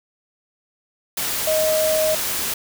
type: tone in noise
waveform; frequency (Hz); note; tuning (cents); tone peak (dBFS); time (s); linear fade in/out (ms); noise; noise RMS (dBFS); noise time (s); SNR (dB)
sine; 626; D#5; +10; -17; 1.47-2.15; 5; white; -24; 1.17-2.54; +4
effects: none